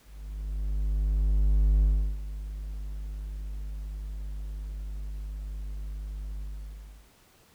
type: tone with ADSR envelope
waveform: triangle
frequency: 50.7 Hz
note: G#1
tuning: 41 cents flat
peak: -16 dBFS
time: 0.03-7.11 s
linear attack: 1800 ms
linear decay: 340 ms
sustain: -15 dB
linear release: 710 ms
effects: pink hiss -60 dBFS RMS until 7.54 s